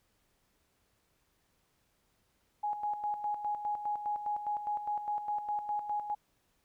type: tone with tremolo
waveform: sine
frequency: 833 Hz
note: G#5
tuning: 5 cents sharp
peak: -30 dBFS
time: 2.63-6.15 s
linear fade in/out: 10 ms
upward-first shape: square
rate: 4.9 Hz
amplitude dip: 60%
effects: pink hiss -74 dBFS RMS until 6.64 s